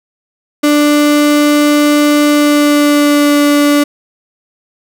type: tone with pitch glide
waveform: 35% pulse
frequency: 294.6 to 290.5 Hz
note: D4 to D4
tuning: +6 to -19 cents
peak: -5 dBFS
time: 0.63-3.84 s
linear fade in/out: 10 ms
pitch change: -25 cents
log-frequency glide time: 2.27-3.41 s
effects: none